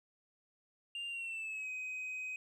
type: tone with pitch glide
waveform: sine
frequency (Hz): 2794 to 2518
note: F7 to D#7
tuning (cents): 0 to +20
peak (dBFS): -36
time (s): 0.95-2.36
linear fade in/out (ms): 2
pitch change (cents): -180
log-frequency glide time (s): 1.08-1.7
effects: tanh soft clip ceiling -38 dBFS + 13-bit